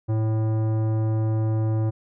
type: tone with tanh clipping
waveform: sine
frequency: 110 Hz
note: A2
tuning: in tune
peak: -22 dBFS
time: 0.08-1.91 s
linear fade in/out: 20 ms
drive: 15 dB
effects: none